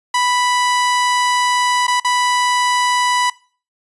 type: tone with dropouts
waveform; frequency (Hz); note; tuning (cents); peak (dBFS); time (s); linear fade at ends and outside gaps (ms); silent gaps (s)
sawtooth; 987.8; B5; 0; -10; 0.14-3.3; 5; 1.869-1.879 / 2-2.046
effects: noise-tail reverb RT60 0.4 s tail -21 dB re dry + resampled to 24000 Hz